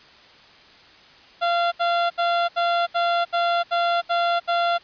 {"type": "tone bursts", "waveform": "30% pulse", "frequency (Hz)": 689, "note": "F5", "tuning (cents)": -24, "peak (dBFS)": -16, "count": 9, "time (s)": [1.41, 4.784], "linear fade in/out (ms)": 20, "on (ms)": 310, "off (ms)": 73, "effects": ["white hiss -49 dBFS RMS until 4.83 s", "resampled to 11025 Hz"]}